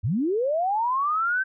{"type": "linear sweep", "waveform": "sine", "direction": "up", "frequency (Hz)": [82.41, 1568], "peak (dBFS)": -21, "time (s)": [0.03, 1.44], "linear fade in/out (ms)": 20, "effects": []}